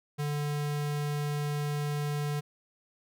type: tone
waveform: square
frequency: 146.83 Hz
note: D3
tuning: in tune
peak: -30 dBFS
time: 0.18-2.41 s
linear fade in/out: 20 ms
effects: none